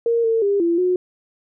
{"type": "tone with pitch steps", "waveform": "sine", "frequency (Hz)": [465.3, 452.4, 402, 339.4, 363.3], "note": ["A#4", "A4", "G4", "F4", "F#4"], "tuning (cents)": [-3, 48, 44, -49, -32], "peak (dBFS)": -15, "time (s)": [0.06, 0.96], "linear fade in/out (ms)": 2, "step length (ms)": 180, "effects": []}